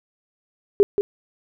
sine tone with echo, 404.9 Hz, G#4, 44 cents flat, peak -9 dBFS, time 0.8-0.83 s, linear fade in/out 0 ms, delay 180 ms, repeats 1, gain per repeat -7 dB, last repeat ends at 1.01 s, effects none

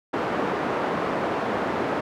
pink band-pass noise, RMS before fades -26 dBFS, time 0.13-2.01 s, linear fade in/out 10 ms, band 270 to 1300 Hz, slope 12 dB/octave, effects none

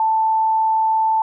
sine tone, 883 Hz, A5, 6 cents sharp, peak -14 dBFS, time 0-1.22 s, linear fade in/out 2 ms, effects none

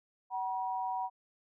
sine tone pair together, 754 / 961 Hz, F#5 / B5, +32 / -48 cents, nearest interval major third, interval 420 cents, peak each -35 / -35 dBFS, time 0.3-1.1 s, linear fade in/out 50 ms, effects none

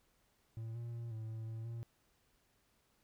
triangle tone with pitch steps, 113 / 117.8 / 117 / 110.7 / 111.6 / 112.7 / 116.2 Hz, A2 / A#2 / A#2 / A2 / A2 / A2 / A#2, +47 / +19 / +7 / +11 / +25 / +42 / -5 cents, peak -39 dBFS, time 0.57-1.83 s, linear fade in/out 0 ms, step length 180 ms, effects pink hiss -75 dBFS RMS until 3.03 s

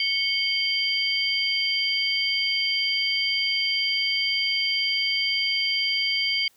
sine tone cluster, 2209 / 3131 / 4745 Hz, C#7 / G7 / D8, -7 / -3 / +17 cents, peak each -26 dBFS, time 0-6.48 s, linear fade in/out 2 ms, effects white hiss -61 dBFS RMS until 6.56 s

